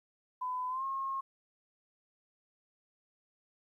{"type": "tone with pitch glide", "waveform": "sine", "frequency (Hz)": [1006, 1078.2], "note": ["B5", "C#6"], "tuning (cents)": [32, -48], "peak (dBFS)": -33, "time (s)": [0.41, 1.21], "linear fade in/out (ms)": 10, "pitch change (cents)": 120, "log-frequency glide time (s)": [0.69, 0.84], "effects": ["12-bit"]}